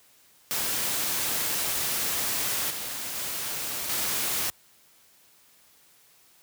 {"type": "noise with level steps", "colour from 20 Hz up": "white", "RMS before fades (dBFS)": [-28, -34, -32, -28], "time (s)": [0.51, 4.5], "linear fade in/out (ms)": 0, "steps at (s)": [2.7, 3.15, 3.89], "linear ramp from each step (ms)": 5, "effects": ["white hiss -59 dBFS RMS until 6.42 s", "high-pass 60 Hz 12 dB/octave"]}